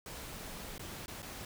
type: noise with dropouts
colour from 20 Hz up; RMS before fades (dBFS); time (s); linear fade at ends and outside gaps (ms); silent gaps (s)
pink; -45; 0.06-1.45; 2; 0.781-0.794 / 1.06-1.08 / 1.221-1.227
effects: none